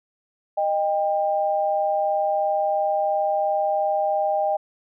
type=tone pair together; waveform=sine; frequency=618 / 795.1 Hz; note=D#5 / G5; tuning=-12 / +24 cents; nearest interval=major third; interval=436 cents; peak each=-22 dBFS; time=0.57-4.57 s; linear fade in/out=10 ms; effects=none